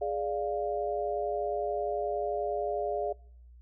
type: chord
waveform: sine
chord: D diminished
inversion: second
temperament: equal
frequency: 415.3 / 587.3 / 698.5 Hz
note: Ab4 / D5 / F5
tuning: 0 / 0 / 0 cents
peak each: -33 dBFS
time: 0.01-3.13 s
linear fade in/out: 10 ms
effects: noise-tail reverb RT60 0.7 s tail -26 dB re dry + added 60 Hz sine -50 dBFS peak until 3.61 s